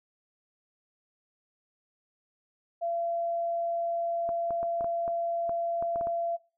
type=tone; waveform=sine; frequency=680 Hz; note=F5; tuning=46 cents flat; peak=-28 dBFS; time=2.81-6.37 s; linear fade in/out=20 ms
type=clicks; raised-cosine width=1 ms; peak=-26 dBFS; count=11; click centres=4.291 / 4.507 / 4.63 / 4.809 / 4.844 / 5.079 / 5.494 / 5.825 / 5.959 / 6.011 / 6.071 s
effects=noise-tail reverb RT60 0.3 s tail -18 dB re dry